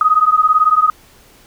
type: beating tone pair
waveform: sine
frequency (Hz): 1244.5 / 1262.5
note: D#6 / D#6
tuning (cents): 0 / +25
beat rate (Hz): 18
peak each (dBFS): -12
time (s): 0.01-0.9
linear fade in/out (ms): 2
effects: pink hiss -47 dBFS RMS until 1.46 s